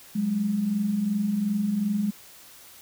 sine tone pair together, 185 / 207.7 Hz, F#3 / G#3, 0 / 0 cents, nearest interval major second, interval 200 cents, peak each -31 / -23 dBFS, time 0.15-2.11 s, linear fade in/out 10 ms, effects white hiss -49 dBFS RMS until 2.81 s

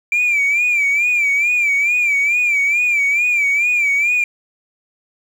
sine tone with vibrato, 2349 Hz, D7, in tune, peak -11 dBFS, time 0.12-4.24 s, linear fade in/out 2 ms, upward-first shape sine, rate 2.3 Hz, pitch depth 89 cents each way, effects tanh soft clip ceiling -11 dBFS + 7-bit

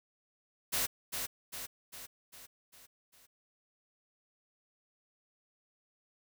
white noise with echo, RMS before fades -32 dBFS, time 0.72-0.87 s, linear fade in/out 20 ms, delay 400 ms, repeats 6, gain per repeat -5 dB, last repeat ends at 3.27 s, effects none

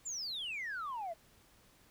sine exponential sweep, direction down, 7459 to 635 Hz, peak -36 dBFS, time 0.05-1.14 s, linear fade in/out 20 ms, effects tanh soft clip ceiling -35 dBFS + pink hiss -65 dBFS RMS until 1.9 s

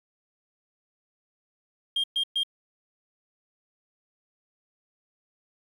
sine tone bursts, 3214 Hz, G7, 43 cents sharp, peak -21 dBFS, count 3, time 1.96-2.434 s, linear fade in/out 5 ms, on 78 ms, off 120 ms, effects tanh soft clip ceiling -21 dBFS + 9-bit

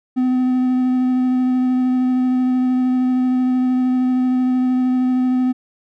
triangle tone with vibrato, 254 Hz, B3, 49 cents sharp, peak -12 dBFS, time 0.16-5.53 s, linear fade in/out 20 ms, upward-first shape sine, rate 13 Hz, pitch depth 11 cents each way, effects none

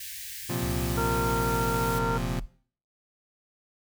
white band-stop noise, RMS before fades -39 dBFS, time 0-1.99 s, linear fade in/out 5 ms, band 120 to 1600 Hz, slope 96 dB/octave
25% pulse chord, Bb suspended second, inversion none, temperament equal, 116.54 / 130.81 / 174.61 Hz, Bb2 / C3 / F3, 0 / 0 / 0 cents, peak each -29 dBFS, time 0.49-2.4 s, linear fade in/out 10 ms
sine linear sweep, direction down, 70.8 to 37.89 Hz, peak -32 dBFS, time 0.62-2.46 s, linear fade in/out 10 ms
harmonic tone, 459.8 Hz, A#4, 24 cents flat, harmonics 1 / 2 / 3, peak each -30 / -32 / -30 dBFS, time 0.97-2.18 s, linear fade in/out 10 ms
effects noise-tail reverb RT60 0.5 s tail -20 dB re dry

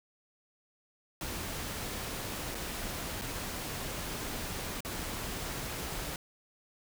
pink noise with dropouts, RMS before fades -38 dBFS, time 1.21-6.16 s, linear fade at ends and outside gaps 2 ms, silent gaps 2.547-2.551 / 3.214-3.218 / 4.806-4.848 s, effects none

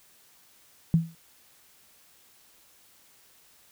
sine tone with exponential decay, 164.81 Hz, E3, in tune, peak -14 dBFS, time 0.94-1.15 s, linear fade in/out 0 ms, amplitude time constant 45 ms, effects white hiss -59 dBFS RMS until 3.71 s

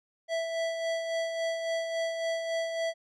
square tone with tremolo, 659.3 Hz, E5, in tune, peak -28 dBFS, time 0.28-2.94 s, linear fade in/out 50 ms, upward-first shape sine, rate 3.6 Hz, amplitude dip 45%, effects low-pass 6000 Hz 12 dB/octave

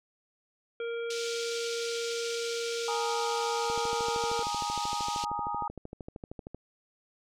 harmonic tone, 466.2 Hz, A#4, in tune, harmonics 1 / 3 / 5 / 7, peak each -32 / -42 / -46 / -49 dBFS, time 0.8-4.43 s, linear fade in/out 2 ms
white band-pass noise, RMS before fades -39 dBFS, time 1.1-5.25 s, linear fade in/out 5 ms, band 2700 to 6200 Hz, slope 24 dB/octave
sine chord, Ab suspended second, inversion none, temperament equal, 830.6 / 932.3 / 1244.5 Hz, Ab5 / Bb5 / Eb6, 0 / 0 / 0 cents, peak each -34 / -35 / -36 dBFS, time 2.88-5.68 s, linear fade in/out 2 ms
click train, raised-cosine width 2 ms, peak -27 dBFS, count 38, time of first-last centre 3.7-6.546 s, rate 13 Hz
effects none

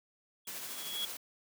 triangle tone with exponential growth, 3341 Hz, G#7, 10 cents sharp, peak -30 dBFS, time 0.45-1.05 s, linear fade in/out 2 ms, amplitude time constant 130 ms
white noise with tremolo, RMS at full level -41 dBFS, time 0.47-1.17 s, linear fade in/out 5 ms, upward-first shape sine, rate 13 Hz, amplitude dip 30%
effects high-pass 150 Hz 12 dB/octave

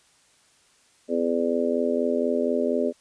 harmonic tone, 84.2 Hz, E2, 37 cents sharp, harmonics 3 / 4 / 5 / 6 / 7, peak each -26 / -31 / -26 / -30 / -27 dBFS, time 1.08-2.93 s, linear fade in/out 50 ms, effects white hiss -60 dBFS RMS until 3 s + resampled to 22050 Hz

